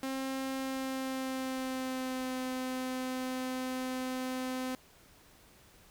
sawtooth tone with pitch glide, 266.1 to 257 Hz, C4 to C4, +29 to -31 cents, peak -30 dBFS, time 0.03-4.75 s, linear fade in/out 2 ms, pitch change -60 cents, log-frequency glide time 0.56-2.36 s, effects pink hiss -60 dBFS RMS until 5.9 s

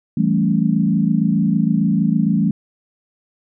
sine chord, A dominant seventh, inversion second, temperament equal with one note detuned, 164.81 / 193.41 / 220 / 277.2 Hz, E3 / G3 / A3 / C#4, 0 / -23 / 0 / 0 cents, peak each -19 / -18 / -18 / -23 dBFS, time 0.17-2.51 s, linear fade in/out 5 ms, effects none

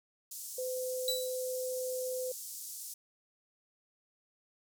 pink band-pass noise, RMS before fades -44 dBFS, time 0.31-2.94 s, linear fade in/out 5 ms, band 6000 to 16000 Hz, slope 24 dB/octave
sine tone, 509 Hz, C5, 48 cents flat, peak -34 dBFS, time 0.58-2.32 s, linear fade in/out 5 ms
sawtooth tone with exponential decay, 3951 Hz, B7, in tune, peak -25 dBFS, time 1.08-1.44 s, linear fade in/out 1 ms, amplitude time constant 77 ms
effects none

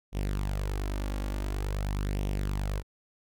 sawtooth tone with flanger, 49.49 Hz, G1, 17 cents sharp, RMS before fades -31 dBFS, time 0.12-2.83 s, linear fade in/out 50 ms, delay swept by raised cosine 0.33 to 3.63 ms, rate 0.47 Hz, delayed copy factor +0.55, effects none

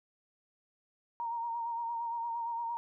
sine tone with vibrato, 932.3 Hz, A#5, in tune, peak -33 dBFS, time 1.2-2.77 s, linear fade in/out 0 ms, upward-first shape sine, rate 8.7 Hz, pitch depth 33 cents each way, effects none

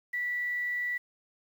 sine tone with quantisation, 1958 Hz, B6, 15 cents flat, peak -29 dBFS, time 0.13-0.98 s, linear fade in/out 10 ms, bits 9, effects none

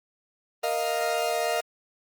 40% pulse chord, Bb suspended fourth, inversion none, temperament equal, 466.2 / 622.3 / 698.5 Hz, Bb4 / Eb5 / F5, 0 / 0 / 0 cents, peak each -30 / -28 / -27 dBFS, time 0.63-1.61 s, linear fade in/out 10 ms, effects Opus 32 kbps

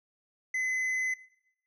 sine tone with tanh clipping, 2031 Hz, B6, 48 cents sharp, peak -29 dBFS, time 0.54-1.14 s, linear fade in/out 5 ms, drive 6 dB, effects noise-tail reverb RT60 0.8 s tail -19 dB re dry

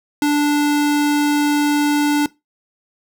square tone, 293.1 Hz, D4, 3 cents flat, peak -14 dBFS, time 0.22-2.26 s, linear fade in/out 2 ms, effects noise-tail reverb RT60 0.2 s tail -20 dB re dry

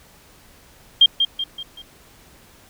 sine tone with echo, 3198 Hz, G7, 34 cents sharp, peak -7 dBFS, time 1.01-1.06 s, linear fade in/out 5 ms, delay 190 ms, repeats 4, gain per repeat -7 dB, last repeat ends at 1.82 s, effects pink hiss -50 dBFS RMS until 2.69 s

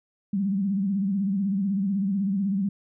sine tone with vibrato, 196.2 Hz, G3, 2 cents sharp, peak -22 dBFS, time 0.33-2.69 s, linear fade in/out 5 ms, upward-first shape sine, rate 16 Hz, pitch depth 96 cents each way, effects none

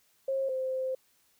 sine tone pair in turn, 537 / 521.1 Hz, C5 / C5, +45 / -7 cents, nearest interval minor second, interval 52 cents, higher first, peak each -27 / -29 dBFS, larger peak first, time 0.28-0.49 / 0.49-0.95 s, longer second, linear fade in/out 5 ms, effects white hiss -68 dBFS RMS until 1.39 s

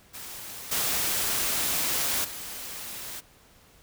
white noise with level steps, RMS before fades -40 / -27 / -38 dBFS, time 0.13-3.21 s, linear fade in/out 20 ms, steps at 0.71 / 2.24 s, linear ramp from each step 10 ms, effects pink hiss -57 dBFS RMS until 3.82 s

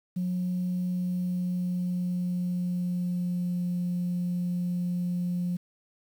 sine tone with pitch glide, 180.6 to 177.19 Hz, F#3 to F3, -42 to +25 cents, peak -25 dBFS, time 0.16-5.57 s, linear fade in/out 10 ms, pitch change -33 cents, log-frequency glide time 0.7-3.65 s, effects tanh soft clip ceiling -23 dBFS + 9-bit

